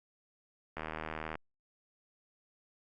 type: click train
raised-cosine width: 0.5 ms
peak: -23 dBFS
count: 47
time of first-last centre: 0.77-1.354 s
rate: 78.7 Hz
effects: Opus 48 kbps

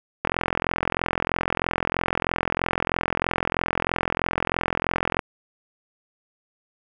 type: click train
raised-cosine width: 0.5 ms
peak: -6 dBFS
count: 214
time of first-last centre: 0.25-5.192 s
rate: 43.1 Hz
effects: none

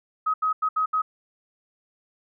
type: tone bursts at uneven times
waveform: sine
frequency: 1267 Hz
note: D#6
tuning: 31 cents sharp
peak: -20 dBFS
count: 5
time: 0.26-0.34 / 0.42-0.53 / 0.62-0.69 / 0.76-0.86 / 0.93-1.02 s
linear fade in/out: 10 ms
effects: none

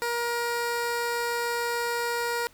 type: tone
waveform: 15% pulse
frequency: 473.5 Hz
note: A#4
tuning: 27 cents sharp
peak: -20 dBFS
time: 0.02-2.47 s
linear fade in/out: 0 ms
effects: pink hiss -57 dBFS RMS until 2.53 s

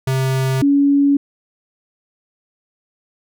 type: tone pair in turn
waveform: square / sine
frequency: 132.2 / 282.1 Hz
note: C3 / C#4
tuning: +18 / +30 cents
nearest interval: octave + minor second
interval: 1312 cents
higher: second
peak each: -16 / -10 dBFS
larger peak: second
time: 0.07-0.62 / 0.62-1.17 s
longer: neither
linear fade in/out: 5 ms
effects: none

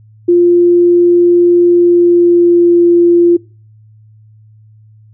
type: tone with pitch glide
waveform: sine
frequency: 349.2 to 345.4 Hz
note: F4 to F4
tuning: 0 to -19 cents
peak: -4 dBFS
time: 0.28-3.37 s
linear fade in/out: 10 ms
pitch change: -19 cents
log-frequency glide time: 1.68-2.88 s
effects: noise-tail reverb RT60 0.4 s tail -24 dB re dry + added 108 Hz sine -39 dBFS peak until 5.13 s

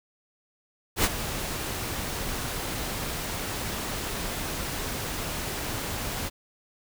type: noise with ADSR envelope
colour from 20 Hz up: pink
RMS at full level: -20 dBFS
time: 0.96-6.3 s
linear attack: 81 ms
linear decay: 40 ms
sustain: -12 dB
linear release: 27 ms
effects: none

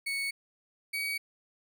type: tone pair in turn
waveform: 35% pulse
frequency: 2219 / 2260 Hz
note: C#7 / C#7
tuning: +1 / +33 cents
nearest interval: unison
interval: 32 cents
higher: second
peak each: -29 / -29 dBFS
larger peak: neither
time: 0.06-0.31 / 0.93-1.18 s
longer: neither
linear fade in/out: 10 ms
effects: none

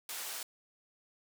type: band-pass noise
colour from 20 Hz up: white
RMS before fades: -41 dBFS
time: 0.09-0.43 s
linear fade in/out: 2 ms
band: 530 to 15000 Hz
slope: 12 dB/octave
effects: none

